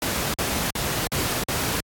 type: noise bursts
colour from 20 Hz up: pink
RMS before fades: -25 dBFS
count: 5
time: 0.02-1.804 s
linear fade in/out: 2 ms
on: 320 ms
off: 46 ms
effects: high-pass 60 Hz 12 dB/octave + AAC 64 kbps